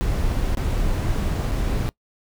brown noise with dropouts, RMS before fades -22 dBFS, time 0.01-1.89 s, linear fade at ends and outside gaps 0 ms, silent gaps 0.549-0.572 / 1.513-1.517 s, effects noise-tail reverb RT60 0.1 s tail -23 dB re dry

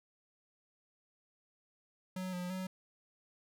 square tone with pitch steps, 185.3 / 179.1 / 186.5 Hz, F#3 / F3 / F#3, +3 / +44 / +14 cents, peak -38 dBFS, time 2.16-2.67 s, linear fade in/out 5 ms, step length 170 ms, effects none

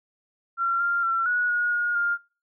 sine tone with pitch steps, 1369 / 1393 / 1354 / 1461 / 1444 / 1434 / 1405 Hz, F6 / F6 / E6 / F#6 / F#6 / F6 / F6, -35 / -5 / +46 / -22 / -43 / +45 / +10 cents, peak -21 dBFS, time 0.57-2.18 s, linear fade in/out 50 ms, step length 230 ms, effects noise-tail reverb RT60 0.4 s tail -25 dB re dry

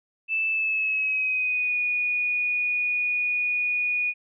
sine tone with pitch glide, 2637 to 2460 Hz, E7 to D#7, 0 to -20 cents, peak -22 dBFS, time 0.28-4.14 s, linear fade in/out 50 ms, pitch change -120 cents, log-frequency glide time 0.49-1.77 s, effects none

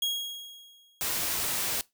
40% pulse tone with exponential decay, 3293 Hz, G#7, 15 cents flat, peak -24 dBFS, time 0.02-1.04 s, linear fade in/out 5 ms, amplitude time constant 220 ms
white noise, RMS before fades -30 dBFS, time 1.01-1.81 s, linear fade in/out 0 ms
effects noise-tail reverb RT60 0.2 s tail -21 dB re dry

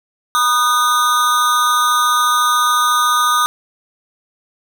square tone with amplitude modulation, 1231 Hz, D#6, 19 cents flat, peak -9 dBFS, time 0.35-3.46 s, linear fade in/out 0 ms, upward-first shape sine, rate 266 Hz, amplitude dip 80%, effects none

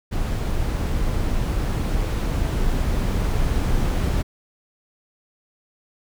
brown noise with level ramp, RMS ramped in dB -23 to -20 dBFS, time 0.11-4.23 s, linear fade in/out 20 ms, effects none

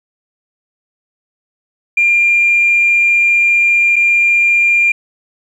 sine tone with dropouts, 2395 Hz, D7, 33 cents sharp, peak -7 dBFS, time 1.97-4.92 s, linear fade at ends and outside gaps 5 ms, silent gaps 3.959-3.963 s, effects tanh soft clip ceiling -3 dBFS + 8-bit

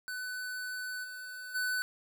square tone with level steps, 1501 Hz, F#6, 24 cents sharp, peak -37 / -42 / -31 dBFS, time 0.08-1.82 s, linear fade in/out 0 ms, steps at 1.03 / 1.54 s, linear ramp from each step 20 ms, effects 10-bit

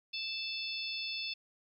harmonic tone with a mistuned harmonic, 880 Hz, A5, in tune, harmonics 3 / 4 / 5 / 6, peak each -40 / -41 / -42 / -43 dBFS, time 0.13-1.34 s, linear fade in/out 10 ms, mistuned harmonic 6, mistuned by -24 cents, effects 12-bit

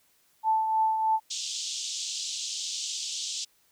sine tone with tremolo, 880 Hz, A5, in tune, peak -20 dBFS, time 0.43-1.2 s, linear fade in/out 50 ms, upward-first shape triangle, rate 3.2 Hz, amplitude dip 50%
white band-pass noise, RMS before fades -34 dBFS, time 1.3-3.45 s, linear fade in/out 10 ms, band 3000 to 7400 Hz, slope 48 dB/octave
effects white hiss -66 dBFS RMS until 3.71 s

